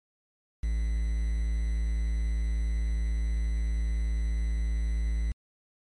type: tone with quantisation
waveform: triangle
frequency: 55 Hz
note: A1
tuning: in tune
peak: -23 dBFS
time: 0.63-5.32 s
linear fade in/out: 5 ms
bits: 8
effects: MP3 48 kbps